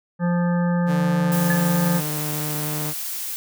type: harmonic tone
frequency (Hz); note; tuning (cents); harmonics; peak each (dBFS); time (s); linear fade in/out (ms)
174.61; F3; 0; 1 / 3 / 5 / 7 / 9 / 10; -18 / -28 / -32 / -35 / -37 / -38; 0.19-2.02; 50
type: tone with pitch glide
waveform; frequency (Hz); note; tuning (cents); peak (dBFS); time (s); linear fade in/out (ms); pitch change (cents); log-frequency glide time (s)
sawtooth; 149.7 to 150.74; D3 to D3; +33 to +45; -22; 0.86-2.94; 50; +12; 1.4-2.05
type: noise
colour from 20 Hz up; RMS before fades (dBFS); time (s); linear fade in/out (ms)
blue; -29; 1.32-3.36; 0
type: tone with exponential decay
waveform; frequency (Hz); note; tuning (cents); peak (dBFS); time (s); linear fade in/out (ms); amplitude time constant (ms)
sine; 1721; A6; -39; -19; 1.5-1.71; 2; 45
effects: none